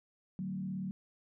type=tone with frequency modulation; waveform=sine; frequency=188.3 Hz; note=F#3; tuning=31 cents sharp; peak=-35 dBFS; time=0.39-0.91 s; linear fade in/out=0 ms; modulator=37.2 Hz; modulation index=0.75; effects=none

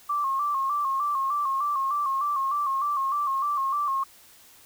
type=tone with vibrato; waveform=sine; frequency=1123 Hz; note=C#6; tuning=22 cents sharp; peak=-23 dBFS; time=0.09-4.04 s; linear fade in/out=10 ms; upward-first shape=square; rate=3.3 Hz; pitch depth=69 cents each way; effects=white hiss -53 dBFS RMS until 4.65 s

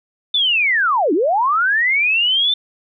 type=linear two-way sweep; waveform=sine; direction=down then up; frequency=3578 to 277.2 to 3578 Hz; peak=-13 dBFS; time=0.34-2.54 s; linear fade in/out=5 ms; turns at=1.13 s; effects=none

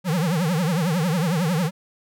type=tone with vibrato; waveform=square; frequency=168.7 Hz; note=E3; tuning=40 cents sharp; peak=-20 dBFS; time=0.04-1.71 s; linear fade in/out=50 ms; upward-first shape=triangle; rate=11 Hz; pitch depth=250 cents each way; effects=none

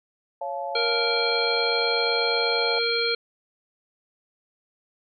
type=chord; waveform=sine; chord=Db augmented; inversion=none; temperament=just; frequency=554.4 / 693 / 866.2 Hz; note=Db5 / F5 / A5; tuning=0 / -14 / -27 cents; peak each=-32 dBFS; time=0.41-2.79 s; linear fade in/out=5 ms
type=harmonic tone; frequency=466.2 Hz; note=A#4; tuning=in tune; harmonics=1 / 3 / 5 / 7 / 9; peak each=-26 / -30 / -29 / -31 / -26 dBFS; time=0.75-3.15 s; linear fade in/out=5 ms
effects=none

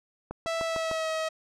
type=click train; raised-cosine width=1 ms; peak=-21 dBFS; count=5; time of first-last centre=0.31-0.913 s; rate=6.63 Hz
type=tone with pitch glide; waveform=sawtooth; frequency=659 to 637.7 Hz; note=E5 to D#5; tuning=-1 to +42 cents; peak=-24 dBFS; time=0.46-1.29 s; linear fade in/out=10 ms; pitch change=-57 cents; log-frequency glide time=0.62-1.09 s
effects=low-pass 7000 Hz 12 dB/octave

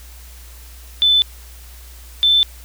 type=tone pair in turn; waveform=sine; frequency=3513 / 3533 Hz; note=A7 / A7; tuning=-3 / +6 cents; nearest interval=unison; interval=9 cents; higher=second; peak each=-10 dBFS; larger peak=neither; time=1.02-1.22 / 2.23-2.43 s; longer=neither; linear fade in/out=0 ms; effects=added 60 Hz sine -37 dBFS peak until 2.64 s + white hiss -44 dBFS RMS until 2.64 s

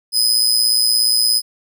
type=tone with amplitude modulation; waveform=sawtooth; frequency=5030 Hz; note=D#8; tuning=18 cents sharp; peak=-7 dBFS; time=0.12-1.42 s; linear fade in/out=50 ms; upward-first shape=sine; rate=117 Hz; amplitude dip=70%; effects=none

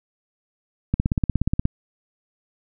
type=click train; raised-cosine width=5 ms; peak=-7 dBFS; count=13; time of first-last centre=0.94-1.654 s; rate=16.8 Hz; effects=none

